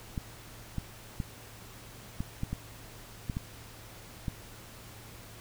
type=clicks; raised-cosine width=5 ms; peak=-20 dBFS; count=9; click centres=0.178 / 0.783 / 1.202 / 2.205 / 2.434 / 2.53 / 3.298 / 3.369 / 4.282 s; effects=added 111 Hz sine -53 dBFS peak until 5.4 s + pink hiss -50 dBFS RMS until 5.4 s